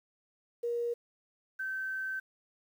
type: tone pair in turn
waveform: sine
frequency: 473.8 / 1543.8 Hz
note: A#4 / G6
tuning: +28 / -27 cents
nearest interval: octave + minor sixth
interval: 2045 cents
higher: second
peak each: -30 / -33 dBFS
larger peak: first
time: 0.63-0.94 / 1.59-2.2 s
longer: second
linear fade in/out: 10 ms
effects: 10-bit